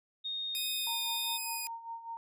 sine tone with pitch glide, 3700 to 3643 Hz, A#7 to A#7, -14 to -41 cents, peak -34 dBFS, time 0.24-1.38 s, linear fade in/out 20 ms, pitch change -27 cents, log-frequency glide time 0.48-0.88 s
5% pulse tone with vibrato, 2489 Hz, D#7, in tune, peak -27 dBFS, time 0.55-1.67 s, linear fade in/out 0 ms, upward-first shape sine, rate 1.5 Hz, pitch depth 15 cents each way
sine tone with tremolo, 920 Hz, A#5, 23 cents flat, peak -37 dBFS, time 0.87-2.17 s, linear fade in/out 0 ms, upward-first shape sine, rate 5 Hz, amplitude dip 70%
effects none

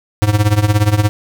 square tone with tremolo, 104.7 Hz, G#2, 15 cents sharp, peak -7 dBFS, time 0.22-1.09 s, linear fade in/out 0 ms, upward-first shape triangle, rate 17 Hz, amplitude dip 90%, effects none

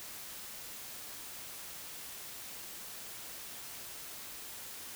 silence, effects white hiss -46 dBFS RMS until 4.95 s

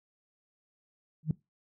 sine tone with exponential growth, 155.56 Hz, D#3, in tune, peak -20 dBFS, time 1.23-1.31 s, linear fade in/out 2 ms, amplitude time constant 16 ms, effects noise-tail reverb RT60 0.2 s tail -21 dB re dry + tanh soft clip ceiling -18 dBFS

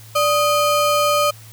square ring-modulated tone, 918 Hz, A#5, 27 cents flat, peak -12 dBFS, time 0.15-1.31 s, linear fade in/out 10 ms, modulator 331 Hz, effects added 110 Hz sine -40 dBFS peak until 1.52 s + white hiss -45 dBFS RMS until 1.52 s

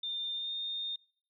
sine tone with pitch glide, 3607 to 3653 Hz, A7 to A#7, +42 to -36 cents, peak -34 dBFS, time 0.03-0.96 s, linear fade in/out 5 ms, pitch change +22 cents, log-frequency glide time 0.33-0.51 s, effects noise-tail reverb RT60 0.5 s tail -22 dB re dry

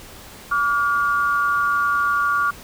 sine tone pair together, 1152 / 1419.8 Hz, D6 / F6, -34 / +28 cents, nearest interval major third, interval 362 cents, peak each -19 / -20 dBFS, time 0.51-2.51 s, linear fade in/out 10 ms, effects pink hiss -41 dBFS RMS until 2.63 s

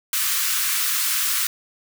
white high-pass noise, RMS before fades -22 dBFS, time 0.13-1.47 s, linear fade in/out 2 ms, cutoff 1100 Hz, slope 48 dB/octave, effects none

